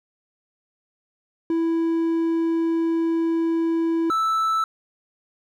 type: tone pair in turn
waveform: triangle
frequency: 330 / 1316.4 Hz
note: E4 / E6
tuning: +2 / -3 cents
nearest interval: 2 octaves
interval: 2395 cents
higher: second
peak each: -17 dBFS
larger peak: neither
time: 1.5-4.1 / 4.1-4.64 s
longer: first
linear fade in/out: 2 ms
effects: none

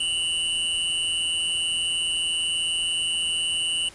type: tone pair together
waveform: square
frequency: 2794 / 2963 Hz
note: F7 / F#7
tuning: 0 / +2 cents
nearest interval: minor second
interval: 102 cents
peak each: -29 / -25 dBFS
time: 0-3.89 s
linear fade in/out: 5 ms
effects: pink hiss -46 dBFS RMS until 3.94 s + resampled to 24000 Hz

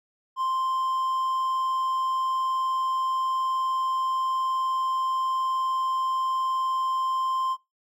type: tone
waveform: triangle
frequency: 1046.5 Hz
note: C6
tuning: in tune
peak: -22 dBFS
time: 0.36-7.57 s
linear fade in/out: 50 ms
effects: noise-tail reverb RT60 0.2 s tail -20 dB re dry

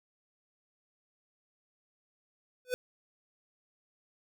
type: tone with exponential growth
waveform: square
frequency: 500 Hz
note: B4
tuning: 21 cents sharp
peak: -25 dBFS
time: 2.65-2.74 s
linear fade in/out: 0 ms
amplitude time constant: 18 ms
effects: none

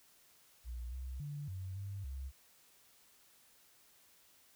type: tone with pitch steps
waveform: sine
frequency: 59.9 / 64.3 / 145.3 / 94 / 98.7 / 66.9 Hz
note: A#1 / C2 / D3 / F#2 / G2 / C2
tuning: +48 / -30 / -18 / +28 / +12 / +39 cents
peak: -40 dBFS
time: 0.64-2.32 s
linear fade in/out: 50 ms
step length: 280 ms
effects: white hiss -66 dBFS RMS until 4.55 s

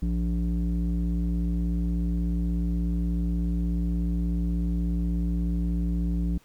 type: tone with low-pass filter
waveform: square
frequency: 58.27 Hz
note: A#1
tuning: in tune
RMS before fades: -26 dBFS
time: 0.02-6.38 s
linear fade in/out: 5 ms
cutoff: 230 Hz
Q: 5.5
effects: pink hiss -60 dBFS RMS until 6.44 s

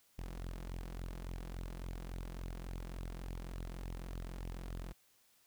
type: tone with flanger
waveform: sawtooth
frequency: 43.65 Hz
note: F1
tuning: in tune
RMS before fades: -44 dBFS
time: 0.18-4.93 s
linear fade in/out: 10 ms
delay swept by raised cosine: 0.27 to 6.07 ms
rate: 3.5 Hz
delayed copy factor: +0.55
effects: white hiss -70 dBFS RMS until 5.46 s

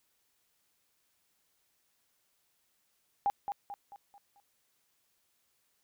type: tone with echo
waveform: sine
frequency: 808 Hz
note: G#5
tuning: 48 cents flat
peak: -25 dBFS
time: 3.26-3.3 s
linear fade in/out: 0 ms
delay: 220 ms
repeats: 5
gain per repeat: -7 dB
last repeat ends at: 4.4 s
effects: white hiss -75 dBFS RMS until 5.83 s

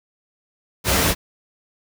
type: noise with comb filter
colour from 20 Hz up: pink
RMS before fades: -18 dBFS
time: 0.84-1.15 s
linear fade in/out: 50 ms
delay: 11 ms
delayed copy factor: +0.55
effects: none

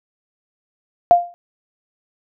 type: tone with exponential decay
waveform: sine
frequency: 698.5 Hz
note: F5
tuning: in tune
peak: -3 dBFS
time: 1.11-1.34 s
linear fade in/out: 0 ms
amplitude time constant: 48 ms
effects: none

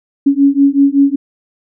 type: beating tone pair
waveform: sine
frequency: 276.4 / 281.7 Hz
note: C#4 / C#4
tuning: -5 / +28 cents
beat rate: 5.3 Hz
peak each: -10 dBFS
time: 0.26-1.16 s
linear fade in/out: 10 ms
effects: none

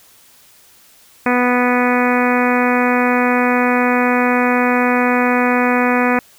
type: harmonic tone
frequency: 246.9 Hz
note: B3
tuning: in tune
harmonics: 1 / 2 / 3 / 4 / 5 / 6 / 7 / 8 / 9 / 10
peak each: -16 / -19 / -21 / -22 / -23 / -24 / -24 / -25 / -26 / -26 dBFS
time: 1.26-6.19 s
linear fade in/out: 2 ms
effects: white hiss -48 dBFS RMS until 6.38 s

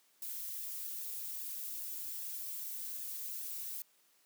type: noise with flanger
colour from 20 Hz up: violet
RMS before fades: -42 dBFS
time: 0.22-3.82 s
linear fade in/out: 2 ms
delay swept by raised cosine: 1.1 to 5.6 ms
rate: 2.5 Hz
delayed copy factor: +0.85
effects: white hiss -70 dBFS RMS until 4.25 s + high-pass 200 Hz 12 dB/octave

